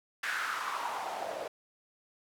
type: noise with band-pass filter sweep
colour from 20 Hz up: white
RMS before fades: -36 dBFS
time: 0.23-1.48 s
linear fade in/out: 5 ms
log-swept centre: 1700 to 550 Hz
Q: 3.9
effects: none